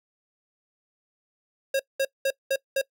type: tone bursts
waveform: square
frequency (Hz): 542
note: C#5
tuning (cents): -39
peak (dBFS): -22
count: 5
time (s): 1.74-2.815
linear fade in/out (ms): 5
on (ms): 55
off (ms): 200
effects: noise-tail reverb RT60 0.1 s tail -22 dB re dry

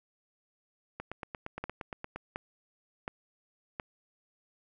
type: two click trains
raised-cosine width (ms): 0.5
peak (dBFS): -20 / -23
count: 4 / 11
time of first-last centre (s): 1.64-3.798 / 1-2.16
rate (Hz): 1.39 / 8.62
effects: none

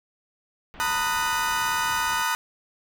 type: low-pass noise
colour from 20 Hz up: pink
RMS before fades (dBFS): -44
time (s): 0.74-2.22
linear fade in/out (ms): 0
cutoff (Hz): 3100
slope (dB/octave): 24
type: chord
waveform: 35% pulse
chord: B major seventh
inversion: third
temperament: equal with one note detuned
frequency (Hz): 910.5 / 987.8 / 1244.5 / 1480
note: A#5 / B5 / D#6 / F#6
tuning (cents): -41 / 0 / 0 / 0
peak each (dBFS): -27 / -28 / -27 / -26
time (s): 0.8-2.35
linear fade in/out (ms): 0
effects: none

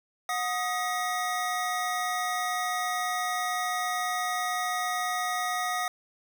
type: tone cluster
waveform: square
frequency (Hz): 727 / 1248 / 1906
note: F#5 / D#6 / A#6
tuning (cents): -31 / +5 / +38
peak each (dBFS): -32 / -32 / -35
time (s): 0.29-5.88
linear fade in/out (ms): 2
effects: none

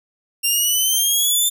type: exponential sweep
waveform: 10% pulse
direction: up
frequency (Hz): 2767 to 3581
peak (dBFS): -8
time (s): 0.43-1.5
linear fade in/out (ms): 20
effects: none

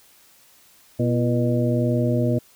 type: harmonic tone with a mistuned harmonic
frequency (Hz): 121.6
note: B2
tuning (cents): -26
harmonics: 1 / 2 / 3 / 4 / 5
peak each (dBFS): -21 / -23 / -27 / -28 / -27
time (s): 0.99-2.39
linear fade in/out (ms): 10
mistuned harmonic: 3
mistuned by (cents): -100
effects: white hiss -54 dBFS RMS until 2.55 s

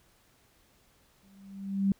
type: tone with exponential growth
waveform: sine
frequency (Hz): 196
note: G3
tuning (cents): 0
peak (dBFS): -20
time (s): 1.23-1.92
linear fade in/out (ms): 2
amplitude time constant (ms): 150
effects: pink hiss -65 dBFS RMS until 1.99 s

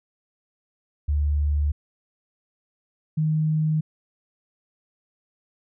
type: tone pair in turn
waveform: sine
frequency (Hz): 73.42 / 155.57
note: D2 / D#3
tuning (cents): 0 / 0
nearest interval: octave + minor second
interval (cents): 1300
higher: second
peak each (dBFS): -19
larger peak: neither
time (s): 1.08-1.72 / 3.17-3.81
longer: neither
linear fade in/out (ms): 10
effects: none

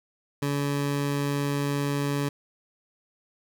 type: tone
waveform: 20% pulse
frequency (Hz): 142.4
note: C#3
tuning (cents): +47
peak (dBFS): -20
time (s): 0.42-2.29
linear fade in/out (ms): 5
effects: none

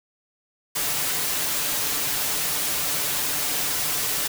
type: noise with comb filter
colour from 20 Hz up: white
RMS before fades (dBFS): -25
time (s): 0.75-4.28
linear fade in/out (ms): 10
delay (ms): 6.8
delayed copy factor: +0.65
effects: none

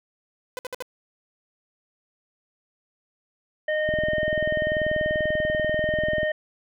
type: tone bursts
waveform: sawtooth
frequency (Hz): 505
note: B4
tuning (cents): +39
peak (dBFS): -26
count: 4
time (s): 0.57-0.824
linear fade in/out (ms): 0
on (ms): 20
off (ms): 58
type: harmonic tone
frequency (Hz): 615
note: D#5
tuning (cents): -20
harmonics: 1 / 3 / 5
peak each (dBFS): -23 / -27 / -40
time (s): 3.68-6.32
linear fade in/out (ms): 5
type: click train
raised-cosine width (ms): 3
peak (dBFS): -19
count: 49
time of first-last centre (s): 3.89-6.231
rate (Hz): 20.5
effects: none

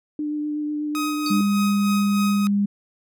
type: tone with vibrato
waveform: sine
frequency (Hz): 298.9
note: D4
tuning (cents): +31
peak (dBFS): -23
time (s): 0.19-1.41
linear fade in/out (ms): 2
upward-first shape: sine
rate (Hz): 8.1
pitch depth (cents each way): 12
type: tone with tremolo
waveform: sawtooth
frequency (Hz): 1258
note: D#6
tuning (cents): +19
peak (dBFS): -21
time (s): 0.95-2.47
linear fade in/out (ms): 0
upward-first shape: sine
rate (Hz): 3.3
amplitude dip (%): 45
type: tone with exponential decay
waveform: sine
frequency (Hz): 4602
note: D8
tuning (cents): -36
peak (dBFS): -22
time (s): 1.26-1.38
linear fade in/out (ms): 2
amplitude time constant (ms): 25
type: tone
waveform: sine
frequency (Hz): 202.1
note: G#3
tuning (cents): -47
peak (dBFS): -17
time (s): 1.3-2.66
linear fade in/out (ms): 10
effects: none

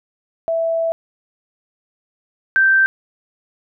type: tone pair in turn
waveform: sine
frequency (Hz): 659.3 / 1562.2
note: E5 / G6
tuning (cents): 0 / -6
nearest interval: octave + minor third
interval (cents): 1494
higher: second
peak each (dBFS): -16 / -10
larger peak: second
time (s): 0.48-0.92 / 2.56-2.86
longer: first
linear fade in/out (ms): 0
effects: none

